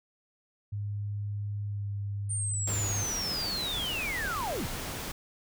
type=tone with pitch glide; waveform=sine; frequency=102.6 to 100.95 Hz; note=G#2 to G#2; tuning=-21 to -49 cents; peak=-31 dBFS; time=0.72-3.04 s; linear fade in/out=10 ms; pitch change=-28 cents; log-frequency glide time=1.66-1.89 s
type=linear sweep; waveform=sine; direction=down; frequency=8990 to 58.27 Hz; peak=-31 dBFS; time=2.29-4.67 s; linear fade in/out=20 ms
type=noise; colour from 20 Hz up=pink; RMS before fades=-37 dBFS; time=2.67-5.12 s; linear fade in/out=5 ms
effects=none